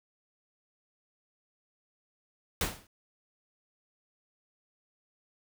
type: noise with exponential decay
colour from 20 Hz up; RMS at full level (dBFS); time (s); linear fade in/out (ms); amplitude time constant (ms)
pink; -26; 2.61-2.87; 2; 56
effects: none